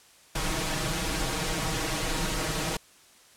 pink noise with comb filter, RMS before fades -29 dBFS, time 0.35-2.77 s, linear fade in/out 5 ms, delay 6.3 ms, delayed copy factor +0.95, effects white hiss -56 dBFS RMS until 3.36 s + low-pass 10000 Hz 12 dB/octave

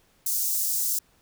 white high-pass noise, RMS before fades -26 dBFS, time 0.26-0.99 s, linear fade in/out 5 ms, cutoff 5700 Hz, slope 24 dB/octave, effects pink hiss -63 dBFS RMS until 1.21 s

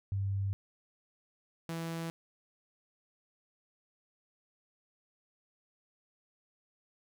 sine / sawtooth tone pair in turn, 98.3 / 165.32 Hz, G2 / E3, +5 / +5 cents, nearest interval major sixth, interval 900 cents, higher second, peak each -30 / -32 dBFS, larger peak first, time 0.12-0.53 / 1.69-2.1 s, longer neither, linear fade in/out 0 ms, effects none

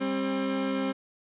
30% pulse tone pair together, 199.2 / 266.9 Hz, G3 / C4, +28 / +35 cents, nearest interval perfect fourth, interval 507 cents, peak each -30 / -25 dBFS, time 0-0.93 s, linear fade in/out 20 ms, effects resampled to 8000 Hz

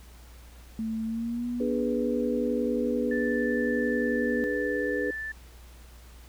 sine tone with pitch glide, 222.4 to 242.5 Hz, A3 to B3, +19 to -31 cents, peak -28 dBFS, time 0.79-4.44 s, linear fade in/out 0 ms, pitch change +150 cents, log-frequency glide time 1.04-1.47 s
sine chord, G# diminished, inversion second, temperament equal, 293.7 / 415.3 / 493.9 Hz, D4 / G#4 / B4, 0 / 0 / 0 cents, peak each -32 / -31 / -30 dBFS, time 1.6-5.11 s, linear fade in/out 5 ms
sine tone, 1760 Hz, A6, in tune, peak -32 dBFS, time 3.11-5.32 s, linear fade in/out 5 ms
effects added 60 Hz sine -47 dBFS peak until 6.28 s + pink hiss -55 dBFS RMS until 6.28 s

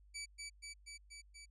15% pulse tone with echo, 2300 Hz, D7, 37 cents flat, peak -36 dBFS, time 0.14-0.26 s, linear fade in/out 20 ms, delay 240 ms, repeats 5, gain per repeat -2 dB, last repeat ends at 1.46 s, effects added 50 Hz sine -61 dBFS peak until 1.5 s + resampled to 22050 Hz

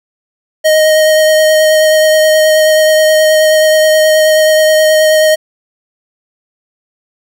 square tone with vibrato, 623 Hz, D#5, 2 cents sharp, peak -6 dBFS, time 0.64-5.36 s, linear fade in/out 20 ms, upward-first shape triangle, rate 9.4 Hz, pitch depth 15 cents each way, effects none

